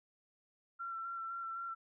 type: tone with vibrato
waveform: sine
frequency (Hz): 1356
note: E6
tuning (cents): +49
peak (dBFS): -39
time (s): 0.79-1.75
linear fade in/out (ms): 20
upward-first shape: square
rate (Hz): 3.9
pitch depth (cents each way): 17
effects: none